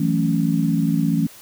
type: chord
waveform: sine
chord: F# minor seventh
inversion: third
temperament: equal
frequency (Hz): 164.81 / 185 / 220 / 277.2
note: E3 / F#3 / A3 / C#4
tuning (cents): 0 / 0 / 0 / 0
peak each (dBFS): -20 / -25 / -22 / -22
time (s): 0-1.27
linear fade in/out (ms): 5
effects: white hiss -44 dBFS RMS until 1.41 s